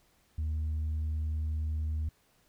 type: tone with tanh clipping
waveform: sine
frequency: 77.6 Hz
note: D#2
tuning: 4 cents flat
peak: -30 dBFS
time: 0.38-2.09 s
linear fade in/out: 5 ms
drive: 1 dB
effects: pink hiss -68 dBFS RMS until 2.48 s